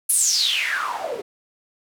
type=noise with band-pass filter sweep; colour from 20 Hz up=white; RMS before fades=-22 dBFS; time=0.09-1.22 s; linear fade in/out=10 ms; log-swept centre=11000 to 400 Hz; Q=8.5; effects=none